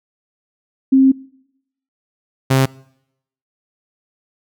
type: tone pair in turn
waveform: sine / sawtooth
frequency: 266.2 / 133.1 Hz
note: C4 / C3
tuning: +30 / +30 cents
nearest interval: octave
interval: 1200 cents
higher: first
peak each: -7 dBFS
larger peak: neither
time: 0.92-1.12 / 2.5-2.66 s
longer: first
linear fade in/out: 10 ms
effects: noise-tail reverb RT60 0.8 s tail -24 dB re dry